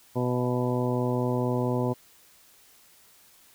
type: harmonic tone with a mistuned harmonic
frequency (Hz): 124.2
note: B2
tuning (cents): +10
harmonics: 1 / 2 / 3 / 4 / 5 / 6 / 7 / 8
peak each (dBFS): -28 / -29 / -31 / -32 / -35 / -42 / -37 / -38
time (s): 0.15-1.94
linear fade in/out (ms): 20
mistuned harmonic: 6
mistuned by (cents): -46
effects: white hiss -57 dBFS RMS until 3.54 s